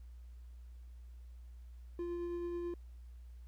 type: tone with tremolo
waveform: triangle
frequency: 347 Hz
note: F4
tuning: 11 cents flat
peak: -34 dBFS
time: 1.99-2.74 s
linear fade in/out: 2 ms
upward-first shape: triangle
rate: 9.2 Hz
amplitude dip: 25%
effects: added 60 Hz sine -49 dBFS peak until 3.47 s + pink hiss -75 dBFS RMS until 3.47 s